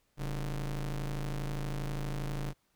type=ring-modulated tone; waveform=45% pulse; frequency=82.41 Hz; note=E2; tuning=in tune; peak=-30 dBFS; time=0.17-2.54 s; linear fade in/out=50 ms; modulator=56.2 Hz; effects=pink hiss -74 dBFS RMS until 2.75 s